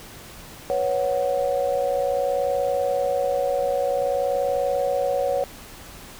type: chord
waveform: sine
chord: B suspended second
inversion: none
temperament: equal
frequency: 493.9 / 554.4 / 740 Hz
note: B4 / C#5 / F#5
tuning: 0 / 0 / 0 cents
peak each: -26 / -22 / -27 dBFS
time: 0.7-5.44 s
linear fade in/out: 0 ms
effects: pink hiss -42 dBFS RMS until 6.19 s